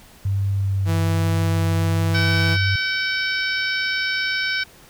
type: tone with vibrato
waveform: sine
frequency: 97.9 Hz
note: G2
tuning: 2 cents flat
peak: -18 dBFS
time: 0.25-2.76 s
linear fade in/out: 5 ms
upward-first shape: sine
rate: 1.2 Hz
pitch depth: 15 cents each way
type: tone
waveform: sawtooth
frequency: 164.6 Hz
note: E3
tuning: 2 cents flat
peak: -18 dBFS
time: 0.85-2.58 s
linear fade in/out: 50 ms
type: harmonic tone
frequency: 762 Hz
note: G5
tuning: 49 cents flat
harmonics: 2 / 3 / 4 / 5 / 6 / 7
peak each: -23 / -26 / -32 / -31 / -33 / -29 dBFS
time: 2.14-4.64 s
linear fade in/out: 10 ms
effects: pink hiss -48 dBFS RMS until 4.89 s